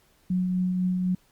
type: tone with tremolo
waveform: sine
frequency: 182.7 Hz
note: F#3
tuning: 22 cents flat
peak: -21 dBFS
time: 0.3-1.15 s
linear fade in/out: 5 ms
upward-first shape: triangle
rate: 4 Hz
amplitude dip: 30%
effects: pink hiss -63 dBFS RMS until 1.31 s + Opus 48 kbps